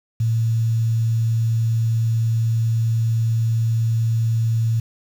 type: tone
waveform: sine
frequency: 113.7 Hz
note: A#2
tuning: 43 cents flat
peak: -16 dBFS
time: 0.2-4.8 s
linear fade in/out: 5 ms
effects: 7-bit